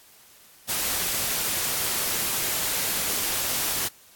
white noise, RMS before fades -26 dBFS, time 0.68-3.89 s, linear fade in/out 20 ms, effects white hiss -53 dBFS RMS until 4.15 s + AAC 64 kbps

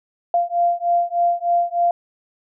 sine beating tone pair, 692 / 695.3 Hz, F5 / F5, -16 / -8 cents, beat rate 3.3 Hz, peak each -19 dBFS, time 0.34-1.91 s, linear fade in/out 2 ms, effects none

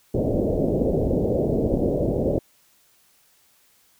white low-pass noise, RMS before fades -22 dBFS, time 0.14-2.39 s, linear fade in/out 5 ms, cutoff 590 Hz, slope 48 dB/octave, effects white hiss -60 dBFS RMS until 3.99 s

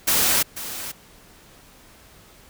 white noise with echo, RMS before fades -19 dBFS, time 0.07-0.43 s, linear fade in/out 10 ms, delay 490 ms, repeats 1, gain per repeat -13 dB, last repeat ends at 0.92 s, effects pink hiss -50 dBFS RMS until 2.49 s

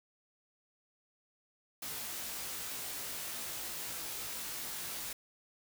white noise with comb filter, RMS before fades -41 dBFS, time 1.82-5.13 s, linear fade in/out 5 ms, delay 18 ms, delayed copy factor +0.95, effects none

